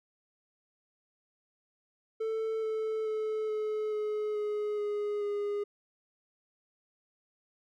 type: tone with pitch steps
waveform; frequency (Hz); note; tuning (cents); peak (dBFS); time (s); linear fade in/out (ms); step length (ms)
triangle; 443.2 / 438.4 / 433.6 / 428.8 / 424.2 / 419.5 / 415 / 410.4; A4 / A4 / A4 / A4 / G#4 / G#4 / G#4 / G#4; +13 / -6 / -25 / -45 / +37 / +17 / -1 / -21; -28; 2.2-5.64; 10; 430
effects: none